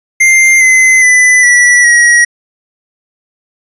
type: tone with pitch steps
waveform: square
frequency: 2099 / 2049 / 1999.6 / 1951.7 / 1904.9 Hz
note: C7 / C7 / B6 / B6 / A#6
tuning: +5 / -37 / +21 / -21 / +37 cents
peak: -4 dBFS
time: 0.2-2.25 s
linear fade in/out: 10 ms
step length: 410 ms
effects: resampled to 24000 Hz